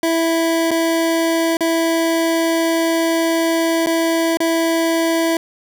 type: tone with dropouts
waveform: 25% pulse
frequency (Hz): 329.6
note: E4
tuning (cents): 0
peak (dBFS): -11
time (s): 0.03-5.37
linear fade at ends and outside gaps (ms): 2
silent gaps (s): 0.708-0.713 / 1.57-1.607 / 3.862-3.869 / 4.372-4.403
effects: none